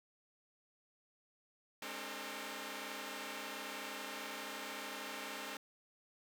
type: tone cluster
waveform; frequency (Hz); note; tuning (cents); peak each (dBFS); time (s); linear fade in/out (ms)
5% pulse; 207.1 / 268.2 / 299.2 / 455.2; G#3 / C4 / D4 / A#4; -5 / +43 / +32 / -41; -38 / -36 / -38 / -37; 1.82-5.57; 2
effects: none